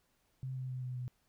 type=tone with pitch steps; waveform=sine; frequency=130.81 / 129.31 / 127.82 / 126.35 / 124.9 Hz; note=C3 / C3 / C3 / B2 / B2; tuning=0 / -20 / -40 / +40 / +20 cents; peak=-37 dBFS; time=0.43-1.08 s; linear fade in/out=0 ms; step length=130 ms; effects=pink hiss -75 dBFS RMS until 1.28 s